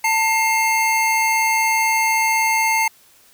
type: tone pair together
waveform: square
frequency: 893 / 2124 Hz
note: A5 / C7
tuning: +25 / +25 cents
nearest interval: octave + minor third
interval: 1500 cents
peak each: -19 dBFS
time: 0.04-2.88 s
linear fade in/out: 5 ms
effects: white hiss -52 dBFS RMS until 3.33 s